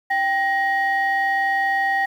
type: tone pair together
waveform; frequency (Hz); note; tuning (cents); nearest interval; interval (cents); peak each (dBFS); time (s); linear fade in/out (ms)
sine; 784 / 1880.9; G5 / A#6; 0 / +15; octave + minor third; 1515; -19; 0.1-2.06; 10
effects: tanh soft clip ceiling -13 dBFS + 8-bit